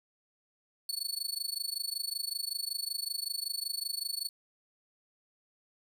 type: tone with amplitude modulation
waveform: sawtooth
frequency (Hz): 4435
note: C#8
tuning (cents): 0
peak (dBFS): -27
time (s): 0.89-4.29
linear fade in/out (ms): 2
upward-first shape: sine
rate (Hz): 25.3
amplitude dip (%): 95
effects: none